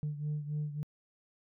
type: beating tone pair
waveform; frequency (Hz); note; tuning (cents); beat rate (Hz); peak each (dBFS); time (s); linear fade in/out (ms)
sine; 148.7 / 152.3; D3 / D#3; +22 / -37; 3.6; -33 / -38; 0.03-0.83; 0
effects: tanh soft clip ceiling -29 dBFS